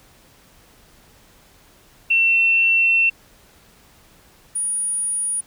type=tone pair in turn; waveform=sine; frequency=2701 / 9600 Hz; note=E7 / D9; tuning=+42 / +37 cents; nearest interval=octave + minor seventh; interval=2195 cents; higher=second; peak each=-13 / -20 dBFS; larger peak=first; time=2.1-3.1 / 4.55-5.41 s; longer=first; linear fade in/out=10 ms; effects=pink hiss -52 dBFS RMS until 5.46 s